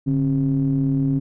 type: ring-modulated tone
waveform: triangle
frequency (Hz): 62.8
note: B1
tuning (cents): +30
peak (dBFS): -12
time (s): 0.06-1.2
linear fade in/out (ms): 20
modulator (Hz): 207
effects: none